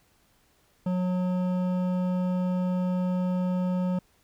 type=tone with hard clipping; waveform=sine; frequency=181.9 Hz; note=F#3; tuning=29 cents flat; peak=-26 dBFS; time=0.86-3.99 s; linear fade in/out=5 ms; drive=11 dB; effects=pink hiss -65 dBFS RMS until 4.23 s